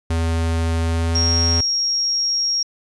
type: tone with pitch glide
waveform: square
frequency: 82.41 to 83.61 Hz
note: E2 to E2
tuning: 0 to +25 cents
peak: -18 dBFS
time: 0.1-1.61 s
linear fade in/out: 5 ms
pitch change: +25 cents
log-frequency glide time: 0.82-1.37 s
type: tone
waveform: sine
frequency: 5588 Hz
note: F8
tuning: in tune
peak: -17 dBFS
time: 1.15-2.63 s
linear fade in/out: 5 ms
effects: resampled to 24000 Hz + 9-bit